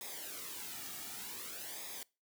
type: noise with flanger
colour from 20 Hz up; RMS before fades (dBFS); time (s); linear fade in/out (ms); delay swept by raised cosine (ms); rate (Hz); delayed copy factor
white; -45; 0.01-2.03; 0; 0.68 to 1.98; 0.54; -0.7
effects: noise-tail reverb RT60 0.3 s tail -24 dB re dry